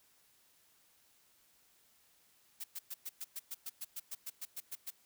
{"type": "noise bursts", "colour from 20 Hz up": "blue", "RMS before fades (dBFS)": -42, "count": 16, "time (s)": [2.6, 4.906], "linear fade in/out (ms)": 10, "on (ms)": 41, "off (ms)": 110, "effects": ["white hiss -69 dBFS RMS until 5.05 s"]}